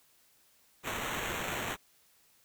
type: noise with sample-and-hold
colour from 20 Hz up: blue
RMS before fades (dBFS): -36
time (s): 0.83-1.77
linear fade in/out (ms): 50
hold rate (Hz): 4900
effects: white hiss -66 dBFS RMS until 2.44 s